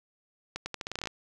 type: accelerating click train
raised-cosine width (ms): 0.2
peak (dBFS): -17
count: 12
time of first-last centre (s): 0.56-1.072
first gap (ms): 100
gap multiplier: 0.83
effects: none